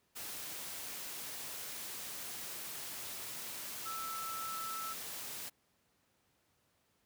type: tone in noise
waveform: sine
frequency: 1318.5 Hz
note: E6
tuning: in tune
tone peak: -40 dBFS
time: 3.85-4.94 s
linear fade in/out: 20 ms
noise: white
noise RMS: -44 dBFS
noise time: 0.15-5.5 s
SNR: +1 dB
effects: pink hiss -75 dBFS RMS until 7.05 s + high-pass 80 Hz 12 dB/octave